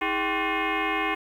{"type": "tone with frequency modulation", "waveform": "sine", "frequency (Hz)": 685, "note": "F5", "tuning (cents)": -34, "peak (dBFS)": -23, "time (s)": [0.01, 1.15], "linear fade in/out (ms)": 10, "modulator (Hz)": 365, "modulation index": 5.3, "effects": ["9-bit"]}